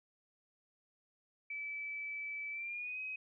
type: tone with pitch glide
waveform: sine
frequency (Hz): 2307 to 2530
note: D7 to D#7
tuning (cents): -31 to +28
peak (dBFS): -39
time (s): 1.5-3.16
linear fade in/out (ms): 5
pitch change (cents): +159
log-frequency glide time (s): 2.51-3
effects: none